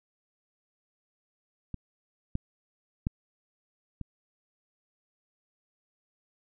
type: clicks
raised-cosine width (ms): 5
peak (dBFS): -23 / -17 / -15 / -24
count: 4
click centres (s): 1.743 / 2.354 / 3.069 / 4.013
effects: none